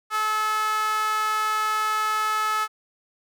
sawtooth tone with high-pass filter, 431.2 Hz, A4, 35 cents flat, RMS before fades -24 dBFS, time 0.1-2.68 s, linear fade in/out 50 ms, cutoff 1200 Hz, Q 5.5, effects none

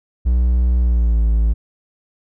triangle tone with pitch glide, 61 to 55.29 Hz, B1 to A1, -21 to +9 cents, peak -10 dBFS, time 0.25-1.54 s, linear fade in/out 20 ms, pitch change -170 cents, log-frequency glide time 0.79-1.25 s, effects none

